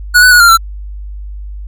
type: tone with pitch steps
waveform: square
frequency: 1462 / 1495 / 1456 / 1391 / 1345 Hz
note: F#6 / F#6 / F#6 / F6 / E6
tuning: -21 / +17 / -28 / -7 / +34 cents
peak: -3 dBFS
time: 0.14-0.575 s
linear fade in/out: 20 ms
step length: 87 ms
effects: added 50 Hz sine -22 dBFS peak until 1.67 s